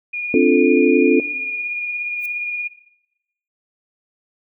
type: tone with vibrato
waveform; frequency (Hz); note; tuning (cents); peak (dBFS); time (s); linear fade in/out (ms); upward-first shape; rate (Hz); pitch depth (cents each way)
sine; 2435; D#7; -38; -22; 0.13-2.68; 10; triangle; 17; 16
type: chord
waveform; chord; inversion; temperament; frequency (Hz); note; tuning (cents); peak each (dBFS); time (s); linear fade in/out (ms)
sine; D minor seventh; third; equal; 261.6 / 293.7 / 349.2 / 440; C4 / D4 / F4 / A4; 0 / 0 / 0 / 0; -16; 0.34-1.2; 2
type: noise with exponential growth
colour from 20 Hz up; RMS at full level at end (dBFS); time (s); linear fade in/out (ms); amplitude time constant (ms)
violet; -33; 2.17-2.26; 5; 19
effects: noise-tail reverb RT60 0.9 s tail -17 dB re dry